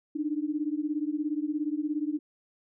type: beating tone pair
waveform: sine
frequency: 293.7 / 310.7 Hz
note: D4 / D#4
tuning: 0 / -2 cents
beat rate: 17 Hz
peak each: -30 / -31 dBFS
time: 0.15-2.19 s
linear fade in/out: 10 ms
effects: none